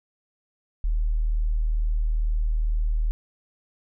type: tone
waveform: sine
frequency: 38.89 Hz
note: D#1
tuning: in tune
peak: -20 dBFS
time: 0.84-3.11 s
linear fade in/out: 0 ms
effects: none